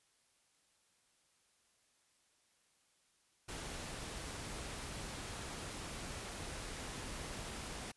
pink noise, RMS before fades -45 dBFS, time 3.48-7.92 s, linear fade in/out 10 ms, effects white hiss -74 dBFS RMS until 7.96 s + resampled to 24000 Hz

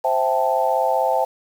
sine chord, A minor seventh, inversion first, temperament equal, 523.3 / 659.3 / 784 / 880 Hz, C5 / E5 / G5 / A5, 0 / 0 / 0 / 0 cents, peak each -22 dBFS, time 0.04-1.25 s, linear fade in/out 10 ms, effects 7-bit

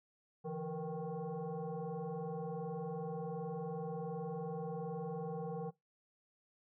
sine tone with frequency modulation, 146.83 Hz, D3, in tune, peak -38 dBFS, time 0.44-5.71 s, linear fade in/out 20 ms, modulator 315 Hz, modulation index 1.9, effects noise-tail reverb RT60 0.2 s tail -22 dB re dry

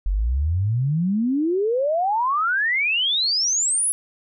sine exponential sweep, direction up, 43.73 to 11000 Hz, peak -18 dBFS, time 0.06-3.92 s, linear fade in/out 0 ms, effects none

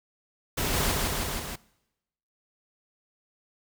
pink noise with echo, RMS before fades -28 dBFS, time 0.57-0.92 s, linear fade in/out 10 ms, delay 160 ms, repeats 4, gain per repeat -2 dB, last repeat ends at 1.56 s, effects noise-tail reverb RT60 0.9 s tail -22 dB re dry

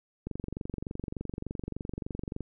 click train, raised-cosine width 3 ms, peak -22 dBFS, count 51, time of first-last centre 0.27-2.407 s, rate 23.4 Hz, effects none

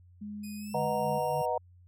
sine tone, 207.9 Hz, G#3, 2 cents sharp, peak -37 dBFS, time 0.21-1.19 s, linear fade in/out 10 ms
10% pulse tone with pitch glide, 2489 to 2778 Hz, D#7 to F7, 0 to -10 cents, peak -39 dBFS, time 0.43-1.46 s, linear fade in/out 10 ms, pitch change +190 cents, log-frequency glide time 0.57-0.81 s
sine chord, B major seventh, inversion none, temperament equal, 493.9 / 622.3 / 740 / 932.3 Hz, B4 / D#5 / F#5 / A#5, 0 / 0 / 0 / 0 cents, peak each -33 dBFS, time 0.74-1.58 s, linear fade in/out 5 ms
sine tone with tremolo, 146.83 Hz, D3, in tune, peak -35 dBFS, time 0.74-1.42 s, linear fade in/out 5 ms, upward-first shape sine, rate 3.4 Hz, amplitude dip 65%
effects added 89 Hz sine -54 dBFS peak until 1.87 s

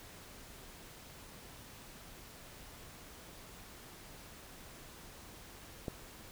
click, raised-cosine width 2 ms, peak -24 dBFS, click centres 5.882 s, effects pink hiss -53 dBFS RMS until 6.31 s

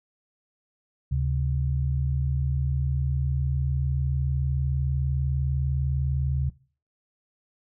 sine tone pair together, 73.42 / 133.34 Hz, D2 / C3, 0 / +33 cents, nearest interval minor seventh, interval 1033 cents, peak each -25 dBFS, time 1.11-6.5 s, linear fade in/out 10 ms, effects noise-tail reverb RT60 0.4 s tail -20 dB re dry

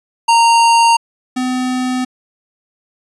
square tone pair in turn, 926 / 253.9 Hz, A#5 / B3, -12 / +48 cents, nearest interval octave + minor seventh, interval 2240 cents, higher first, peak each -8 / -16 dBFS, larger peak first, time 0.28-0.97 / 1.36-2.05 s, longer neither, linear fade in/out 10 ms, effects resampled to 24000 Hz

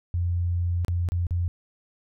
sine tone with dropouts, 87.31 Hz, F2, in tune, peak -22 dBFS, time 0.14-1.48 s, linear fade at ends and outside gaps 0 ms, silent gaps 0.848-0.882 / 1.088-1.12 / 1.268-1.308 s, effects none

